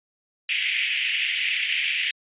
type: band-pass noise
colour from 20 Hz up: white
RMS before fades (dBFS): -25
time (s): 0.49-2.11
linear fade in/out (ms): 2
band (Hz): 2000 to 3100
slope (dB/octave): 48
effects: resampled to 8000 Hz